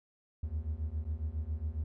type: beating tone pair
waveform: triangle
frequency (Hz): 73.42 / 80.72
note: D2 / E2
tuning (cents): 0 / -36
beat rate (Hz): 7.3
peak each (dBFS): -35 / -34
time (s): 0.43-1.84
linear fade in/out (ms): 5
effects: none